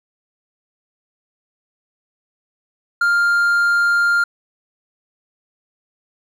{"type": "tone", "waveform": "triangle", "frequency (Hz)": 1400, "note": "F6", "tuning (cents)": 4, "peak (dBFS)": -11, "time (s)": [3.01, 4.24], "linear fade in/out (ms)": 5, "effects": []}